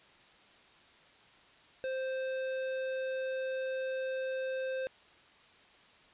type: tone with tanh clipping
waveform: sine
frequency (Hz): 523.3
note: C5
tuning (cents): 0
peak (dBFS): -35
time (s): 1.84-4.87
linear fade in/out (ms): 0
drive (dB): 15
effects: white hiss -60 dBFS RMS until 6.13 s + resampled to 8000 Hz